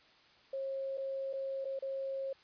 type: tone with dropouts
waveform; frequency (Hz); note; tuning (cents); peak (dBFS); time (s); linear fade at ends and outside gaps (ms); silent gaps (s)
sine; 540; C#5; -45; -35; 0.53-2.33; 5; 0.974-0.979 / 1.33-1.335 / 1.646-1.652 / 1.791-1.823
effects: white hiss -63 dBFS RMS until 2.43 s + resampled to 11025 Hz